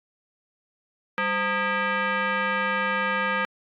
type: tone with frequency modulation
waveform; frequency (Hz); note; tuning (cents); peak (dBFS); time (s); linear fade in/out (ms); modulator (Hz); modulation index
sine; 197.1; G3; +10; -22; 1.18-3.45; 0; 715; 3
effects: AAC 64 kbps